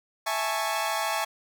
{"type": "chord", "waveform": "sawtooth", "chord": "A major seventh", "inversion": "second", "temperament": "equal with one note detuned", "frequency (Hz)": [659.3, 826.8, 880, 1108.7], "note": ["E5", "G#5", "A5", "C#6"], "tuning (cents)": [0, -8, 0, 0], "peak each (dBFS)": -28, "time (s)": [0.26, 1.25], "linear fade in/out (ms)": 10, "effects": []}